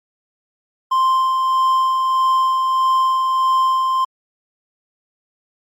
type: tone with tremolo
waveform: triangle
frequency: 1046.5 Hz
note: C6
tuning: in tune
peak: -10 dBFS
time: 0.91-4.05 s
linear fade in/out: 10 ms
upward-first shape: sine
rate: 1.6 Hz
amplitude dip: 30%
effects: MP3 64 kbps